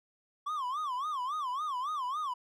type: tone with vibrato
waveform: triangle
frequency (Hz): 1108.7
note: C#6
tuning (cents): 0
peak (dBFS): -30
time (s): 0.46-2.34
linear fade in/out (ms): 10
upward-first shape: sine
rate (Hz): 3.6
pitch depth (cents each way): 210
effects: none